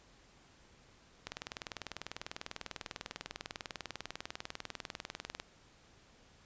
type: click train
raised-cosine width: 0.2 ms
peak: -22 dBFS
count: 84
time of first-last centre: 1.27-5.399 s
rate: 20.1 Hz
effects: pink hiss -63 dBFS RMS until 6.45 s + resampled to 16000 Hz